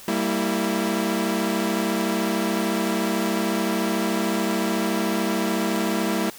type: chord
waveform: sawtooth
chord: E diminished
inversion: first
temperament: equal with one note detuned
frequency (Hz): 196 / 229.7 / 329.6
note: G3 / Bb3 / E4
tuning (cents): 0 / -25 / 0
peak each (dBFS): -22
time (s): 0.08-6.3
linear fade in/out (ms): 2
effects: white hiss -43 dBFS RMS until 6.38 s